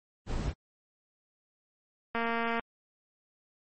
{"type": "noise", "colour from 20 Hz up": "brown", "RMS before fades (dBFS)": -32, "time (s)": [0.26, 0.54], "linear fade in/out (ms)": 50}
{"type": "click train", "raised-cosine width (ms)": 0.5, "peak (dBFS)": -17, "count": 104, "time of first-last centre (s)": [2.15, 2.596], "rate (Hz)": 231}
{"effects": ["MP3 32 kbps"]}